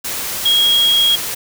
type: tone in noise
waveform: sine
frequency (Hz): 3284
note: G#7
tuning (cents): -20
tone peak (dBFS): -10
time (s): 0.45-1.16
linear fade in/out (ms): 10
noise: white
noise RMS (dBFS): -23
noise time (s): 0.04-1.35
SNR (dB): +10
effects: none